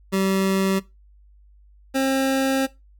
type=tone pair in turn; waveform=25% pulse; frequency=192.4 / 267.6 Hz; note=G3 / C4; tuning=-32 / +39 cents; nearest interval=tritone; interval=571 cents; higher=second; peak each=-15 / -15 dBFS; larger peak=neither; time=0.12-0.8 / 1.94-2.67 s; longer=second; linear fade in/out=20 ms; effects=noise-tail reverb RT60 0.2 s tail -18 dB re dry + added 50 Hz sine -49 dBFS peak until 2.99 s